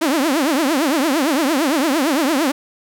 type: tone with vibrato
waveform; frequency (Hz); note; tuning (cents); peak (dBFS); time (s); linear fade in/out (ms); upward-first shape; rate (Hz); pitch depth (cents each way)
sawtooth; 293.7; D4; 0; -11; 0.01-2.52; 10; triangle; 8.8; 290
effects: none